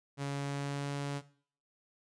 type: tone with pitch glide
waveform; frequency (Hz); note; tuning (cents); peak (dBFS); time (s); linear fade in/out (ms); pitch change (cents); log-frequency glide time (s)
sawtooth; 140.5 to 141.89; C#3 to C#3; +24 to +41; -30; 0.17-1.22; 50; +17; 0.28-0.93
effects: noise-tail reverb RT60 0.5 s tail -17 dB re dry + resampled to 22050 Hz